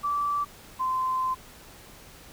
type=tone pair in turn; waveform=sine; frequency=1161 / 1034.3 Hz; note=D6 / C6; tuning=-20 / -20 cents; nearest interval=major second; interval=200 cents; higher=first; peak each=-24 dBFS; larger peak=neither; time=0.03-0.45 / 0.79-1.35 s; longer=second; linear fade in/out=20 ms; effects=pink hiss -49 dBFS RMS until 2.32 s